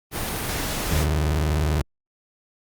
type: noise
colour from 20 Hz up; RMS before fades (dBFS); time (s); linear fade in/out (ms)
pink; -27; 0.11-1.07; 50
type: tone with vibrato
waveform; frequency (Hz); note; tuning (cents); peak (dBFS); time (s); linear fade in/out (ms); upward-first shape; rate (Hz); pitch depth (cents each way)
30% pulse; 75.4; D2; +46; -17; 0.91-1.82; 5; square; 20; 160
effects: Opus 32 kbps